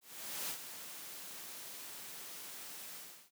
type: noise with ADSR envelope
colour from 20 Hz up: white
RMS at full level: -39 dBFS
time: 0.01-3.31 s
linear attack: 480 ms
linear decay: 84 ms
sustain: -9 dB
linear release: 360 ms
effects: high-pass 150 Hz 12 dB/octave